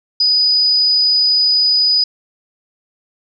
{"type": "tone", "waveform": "sine", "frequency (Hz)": 4966, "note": "D#8", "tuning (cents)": -4, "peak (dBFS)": -10, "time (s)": [0.2, 2.04], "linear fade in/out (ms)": 5, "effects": []}